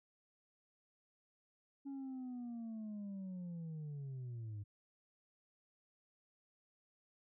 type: linear sweep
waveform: sine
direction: down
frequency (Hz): 279.3 to 99.9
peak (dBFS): -40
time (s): 1.85-4.64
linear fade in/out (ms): 20
effects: tanh soft clip ceiling -42 dBFS